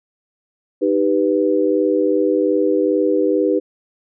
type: chord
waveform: sine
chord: Eb augmented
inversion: none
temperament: equal with one note detuned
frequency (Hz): 309.5 / 392 / 493.9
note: Eb4 / G4 / B4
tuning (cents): -9 / 0 / 0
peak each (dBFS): -18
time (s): 0.81-3.6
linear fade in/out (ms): 20
effects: none